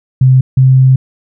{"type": "tone pair in turn", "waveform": "sine", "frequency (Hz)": [130, 130.98], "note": ["C3", "C3"], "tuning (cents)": [-11, 2], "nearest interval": "unison", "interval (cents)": 13, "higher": "second", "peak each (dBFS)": -3, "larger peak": "neither", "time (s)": [[0.21, 0.41], [0.57, 0.96]], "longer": "second", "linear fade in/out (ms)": 5, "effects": []}